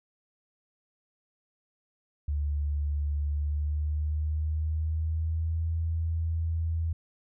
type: tone with pitch glide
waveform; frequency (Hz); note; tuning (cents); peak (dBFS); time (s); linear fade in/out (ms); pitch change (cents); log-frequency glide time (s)
sine; 73 to 81.94; D2 to E2; -10 to -10; -26; 2.28-6.93; 5; +200; 3.27-5.65
effects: none